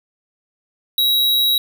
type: tone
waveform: square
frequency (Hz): 3858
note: B7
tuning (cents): -41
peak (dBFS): -14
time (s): 0.98-1.58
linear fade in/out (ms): 2
effects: none